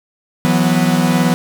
45% pulse chord, E suspended second, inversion none, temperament equal with one note detuned, 164.81 / 183.19 / 246.9 Hz, E3 / F#3 / B3, 0 / -17 / 0 cents, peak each -16 dBFS, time 0.45-1.34 s, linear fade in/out 0 ms, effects none

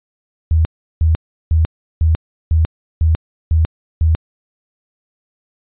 sine tone bursts, 80.2 Hz, E2, 47 cents flat, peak -9 dBFS, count 8, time 0.51-4.15 s, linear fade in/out 0 ms, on 140 ms, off 360 ms, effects resampled to 8000 Hz

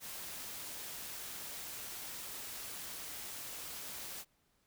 white noise, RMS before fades -45 dBFS, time 0-4.25 s, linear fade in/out 50 ms, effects pink hiss -75 dBFS RMS until 4.66 s

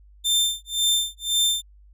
sawtooth tone with tremolo, 3579 Hz, A7, 29 cents sharp, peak -14 dBFS, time 0.24-1.62 s, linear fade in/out 20 ms, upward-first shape sine, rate 1.9 Hz, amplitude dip 100%, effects added 50 Hz sine -48 dBFS peak until 1.93 s + resampled to 32000 Hz

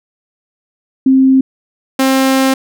sine / sawtooth tone pair in turn, 264.5 / 265.7 Hz, C4 / C4, +19 / +27 cents, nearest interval unison, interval 8 cents, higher second, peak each -5 dBFS, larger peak neither, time 1.06-1.41 / 1.99-2.54 s, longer second, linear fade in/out 5 ms, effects none

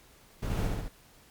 brown noise with echo, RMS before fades -32 dBFS, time 0.42-0.67 s, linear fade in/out 10 ms, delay 72 ms, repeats 3, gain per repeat -2 dB, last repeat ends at 0.886 s, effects pink hiss -58 dBFS RMS until 1.3 s + MP3 96 kbps

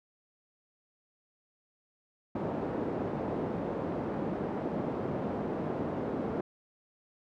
pink band-pass noise, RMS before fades -34 dBFS, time 2.35-6.41 s, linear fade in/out 5 ms, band 190 to 620 Hz, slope 12 dB/octave, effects none

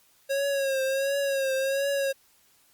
square tone with vibrato, 545 Hz, C#5, 29 cents flat, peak -25 dBFS, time 0.29-2.13 s, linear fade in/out 20 ms, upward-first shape triangle, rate 1.4 Hz, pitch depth 59 cents each way, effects white hiss -62 dBFS RMS until 2.73 s + Opus 48 kbps

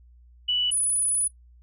sine tone pair in turn, 2960 / 9916 Hz, F#7 / D#9, 0 / -7 cents, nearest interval octave + major sixth, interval 2093 cents, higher second, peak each -21 dBFS, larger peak neither, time 0.48-0.71 / 0.71-1.28 s, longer second, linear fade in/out 10 ms, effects noise-tail reverb RT60 0.1 s tail -20 dB re dry + added 60 Hz sine -50 dBFS peak until 1.62 s

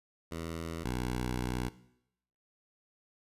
10% pulse tone pair in turn, 82.41 / 61.74 Hz, E2 / B1, 0 / 0 cents, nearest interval perfect fourth, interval 500 cents, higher first, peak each -29 / -24 dBFS, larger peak second, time 0.31-0.84 / 0.84-1.69 s, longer second, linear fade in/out 10 ms, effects noise-tail reverb RT60 0.8 s tail -18 dB re dry + resampled to 32000 Hz

